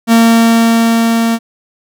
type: tone with level ramp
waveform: 45% pulse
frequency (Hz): 229.1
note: A#3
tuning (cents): -30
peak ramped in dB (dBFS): -4 to -10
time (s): 0.07-1.39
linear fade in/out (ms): 50
effects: none